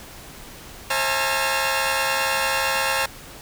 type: tone cluster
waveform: 15% pulse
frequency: 536 / 653 / 841 / 911 / 1371 Hz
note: C5 / E5 / G#5 / A#5 / F6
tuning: +42 / -17 / +22 / -40 / -32 cents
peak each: -19 / -26 / -20 / -20 / -21 dBFS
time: 0.9-3.06 s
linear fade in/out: 5 ms
effects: pink hiss -41 dBFS RMS until 3.41 s